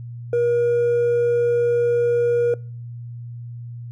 triangle tone with hard clipping, 477.2 Hz, A#4, 41 cents sharp, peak -15 dBFS, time 0.33-2.54 s, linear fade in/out 2 ms, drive 1 dB, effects noise-tail reverb RT60 0.4 s tail -24 dB re dry + added 119 Hz sine -31 dBFS peak until 3.91 s

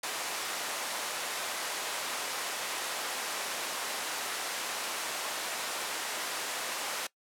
pink high-pass noise, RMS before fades -35 dBFS, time 0.03-7.07 s, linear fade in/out 5 ms, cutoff 630 Hz, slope 12 dB/octave, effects noise-tail reverb RT60 0.1 s tail -21 dB re dry + low-pass 12000 Hz 12 dB/octave

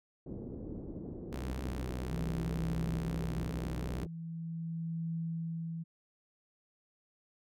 white low-pass noise, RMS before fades -43 dBFS, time 0.26-4.07 s, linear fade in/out 5 ms, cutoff 390 Hz, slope 24 dB/octave
sawtooth tone with pitch glide, 64.2 to 63.06 Hz, C2 to B1, -32 to +37 cents, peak -33 dBFS, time 1.32-4.05 s, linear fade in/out 10 ms, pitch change -31 cents, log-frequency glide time 1.65-1.77 s
sine tone with tremolo, 164.81 Hz, E3, in tune, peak -33 dBFS, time 2.1-5.84 s, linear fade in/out 20 ms, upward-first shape triangle, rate 0.41 Hz, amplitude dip 65%
effects none

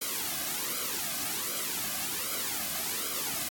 white noise with flanger, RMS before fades -33 dBFS, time 0.01-3.49 s, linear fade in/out 10 ms, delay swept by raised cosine 1.1 to 2.2 ms, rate 1.3 Hz, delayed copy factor -0.75, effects AAC 64 kbps

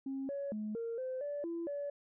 sine tone with pitch steps, 270.1 / 561 / 213.1 / 461.4 / 516 / 579 / 336.8 / 573 Hz, C#4 / C#5 / G#3 / A#4 / C5 / D5 / E4 / D5, -45 / +21 / +45 / -18 / -24 / -25 / +37 / -43 cents, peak -35 dBFS, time 0.06-1.9 s, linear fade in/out 5 ms, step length 230 ms, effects tanh soft clip ceiling -32 dBFS

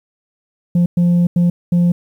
sine tone bursts at uneven times, 174.4 Hz, F3, 2 cents flat, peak -7 dBFS, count 4, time 0.75-0.86 / 0.97-1.27 / 1.36-1.5 / 1.72-1.92 s, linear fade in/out 5 ms, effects tanh soft clip ceiling -9 dBFS + 8-bit

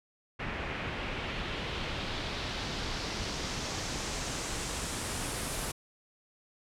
pink noise with low-pass filter sweep, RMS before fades -36 dBFS, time 0.39-5.72 s, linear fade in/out 10 ms, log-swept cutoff 2200 to 11000 Hz, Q 1.7, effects none

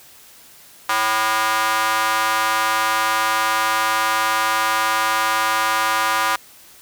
square tone with high-pass filter, 110 Hz, A2, in tune, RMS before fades -19 dBFS, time 0.89-6.36 s, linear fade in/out 5 ms, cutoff 1100 Hz, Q 2.5, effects white hiss -46 dBFS RMS until 6.81 s

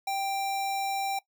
sine tone with sample-and-hold, 784 Hz, G5, in tune, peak -27 dBFS, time 0.07-1.19 s, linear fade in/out 5 ms, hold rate 3150 Hz, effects noise-tail reverb RT60 0.1 s tail -19 dB re dry

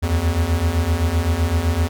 square beating tone pair, 77.78 / 85.58 Hz, D#2 / F2, 0 / -35 cents, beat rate 7.8 Hz, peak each -22 / -19 dBFS, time 0.02-1.89 s, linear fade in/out 20 ms, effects none

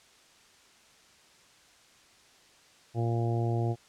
harmonic tone, 116.54 Hz, A#2, in tune, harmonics 1 / 2 / 3 / 4 / 5 / 6 / 7, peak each -27 / -39 / -34 / -40 / -44 / -38 / -43 dBFS, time 2.94-3.76 s, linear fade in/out 50 ms, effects white hiss -59 dBFS RMS until 3.88 s + low-pass 7000 Hz 12 dB/octave

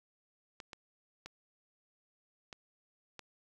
clicks, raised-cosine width 0.2 ms, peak -28 dBFS, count 5, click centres 0.602 / 0.732 / 1.26 / 2.528 / 3.193 s, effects 10-bit

